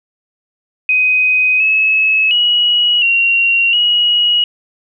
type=tone with pitch steps; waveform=sine; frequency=2509 / 2583 / 2912 / 2753 / 2903 Hz; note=D#7 / E7 / F#7 / F7 / F#7; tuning=+14 / -36 / -28 / -25 / -34 cents; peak=-9 dBFS; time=0.89-4.44 s; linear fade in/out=2 ms; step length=710 ms; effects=none